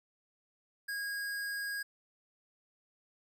square tone, 1638 Hz, G#6, 24 cents flat, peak -36 dBFS, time 0.88-1.83 s, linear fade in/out 10 ms, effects 13-bit

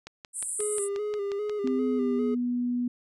click train, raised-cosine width 0.2 ms, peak -23 dBFS, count 10, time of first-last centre 0.07-1.674 s, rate 5.61 Hz
white band-pass noise, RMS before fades -33 dBFS, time 0.33-0.89 s, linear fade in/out 50 ms, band 8100 to 10000 Hz, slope 96 dB/octave
triangle tone with vibrato, 410 Hz, G#4, 22 cents flat, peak -26 dBFS, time 0.59-2.35 s, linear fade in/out 10 ms, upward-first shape square, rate 2.5 Hz, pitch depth 40 cents each way
sine tone with pitch glide, 257.5 to 244.5 Hz, C4 to B3, -28 to -17 cents, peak -25 dBFS, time 1.64-2.88 s, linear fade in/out 5 ms, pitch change -89 cents, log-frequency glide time 1.77-2.25 s
effects none

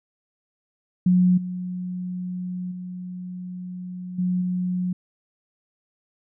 sine tone with level steps, 181.1 Hz, F#3, 37 cents flat, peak -14 / -27 / -31 / -20 / -22 dBFS, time 1.06-4.93 s, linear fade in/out 5 ms, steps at 1.37 / 2.71 / 4.18 / 4.41 s, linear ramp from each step 10 ms, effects none

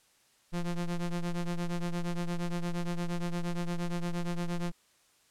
square ring-modulated tone, 87.5 Hz, F2, 4 cents sharp, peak -28 dBFS, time 0.52-4.72 s, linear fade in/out 20 ms, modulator 83.2 Hz, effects white hiss -66 dBFS RMS until 5.3 s + low-pass 10000 Hz 12 dB/octave

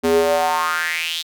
square tone with high-pass filter sweep, 82.41 Hz, E2, in tune, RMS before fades -19 dBFS, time 0.03-1.23 s, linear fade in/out 20 ms, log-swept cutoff 310 to 3800 Hz, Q 4.9, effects none

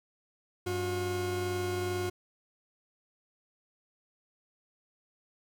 40% pulse tone pair together, 95.59 / 360 Hz, G2 / F#4, -43 / -47 cents, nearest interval octave + major seventh, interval 2296 cents, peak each -35 / -31 dBFS, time 0.66-2.1 s, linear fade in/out 10 ms, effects none

